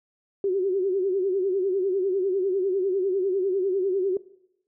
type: tone with vibrato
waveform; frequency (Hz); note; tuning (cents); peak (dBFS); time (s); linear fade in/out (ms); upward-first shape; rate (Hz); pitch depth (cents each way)
sine; 380; F#4; +46; -21; 0.44-4.17; 2; sine; 10; 96
effects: noise-tail reverb RT60 0.8 s tail -20 dB re dry